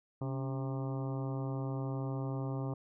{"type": "harmonic tone with a mistuned harmonic", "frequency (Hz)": 133.1, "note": "C3", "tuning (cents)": 30, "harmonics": [1, 2, 3, 4, 5, 6, 7, 8, 9], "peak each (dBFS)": [-35, -41, -45, -47, -49, -51, -52, -53, -54], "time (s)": [0.21, 2.74], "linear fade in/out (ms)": 5, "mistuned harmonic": 2, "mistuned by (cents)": 67, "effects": []}